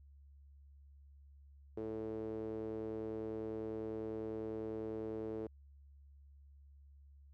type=tone with band-pass filter; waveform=sawtooth; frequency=110 Hz; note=A2; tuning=in tune; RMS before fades=-42 dBFS; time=1.77-5.47 s; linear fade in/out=5 ms; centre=400 Hz; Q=5.5; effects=added 70 Hz sine -57 dBFS peak until 7.33 s